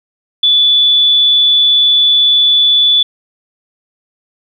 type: tone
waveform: sine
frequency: 3462 Hz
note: A7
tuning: 29 cents flat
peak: -6 dBFS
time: 0.43-3.03 s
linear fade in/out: 5 ms
effects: 8-bit